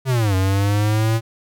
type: linear two-way sweep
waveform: square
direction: down then up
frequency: 135.9 to 93.4 to 114.2 Hz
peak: -16 dBFS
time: 0.05-1.21 s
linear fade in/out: 50 ms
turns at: 0.35 s
effects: none